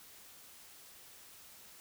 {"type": "silence", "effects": ["white hiss -56 dBFS RMS until 1.8 s"]}